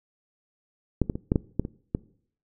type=clicks; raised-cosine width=3 ms; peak=-8 / -13 / -18 / -8 / -8 / -10 / -19 / -11 dBFS; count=8; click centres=1.017 / 1.098 / 1.155 / 1.319 / 1.358 / 1.596 / 1.651 / 1.949 s; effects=noise-tail reverb RT60 0.6 s tail -22 dB re dry